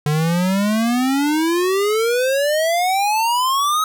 square exponential sweep, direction up, 146.83 to 1285 Hz, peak -16 dBFS, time 0.06-3.84 s, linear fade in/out 2 ms, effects none

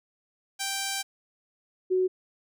5% pulse / sine tone pair in turn, 784 / 370.9 Hz, G5 / F#4, 0 / +4 cents, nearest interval octave + minor second, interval 1296 cents, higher first, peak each -17 / -21 dBFS, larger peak first, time 0.59-1.03 / 1.9-2.08 s, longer first, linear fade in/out 20 ms, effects none

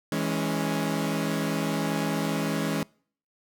sawtooth chord, C# minor, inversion first, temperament equal with one note detuned, 162.64 / 207.7 / 277.2 Hz, E3 / G#3 / C#4, -23 / 0 / 0 cents, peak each -26 dBFS, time 0.12-2.83 s, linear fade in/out 2 ms, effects noise-tail reverb RT60 0.5 s tail -25 dB re dry

